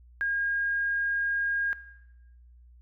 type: tone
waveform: sine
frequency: 1624 Hz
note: G#6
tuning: 39 cents flat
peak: -25 dBFS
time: 0.21-1.73 s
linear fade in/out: 0 ms
effects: noise-tail reverb RT60 1.0 s tail -17 dB re dry + added 60 Hz sine -51 dBFS peak until 2.81 s